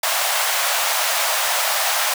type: high-pass noise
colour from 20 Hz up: pink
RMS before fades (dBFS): -20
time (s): 0.03-2.14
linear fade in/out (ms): 5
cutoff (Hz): 600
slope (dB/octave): 48
effects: none